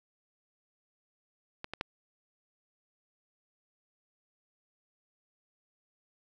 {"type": "clicks", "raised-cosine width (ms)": 0.3, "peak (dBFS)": [-22, -21, -16], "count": 3, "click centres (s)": [1.644, 1.736, 1.811], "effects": []}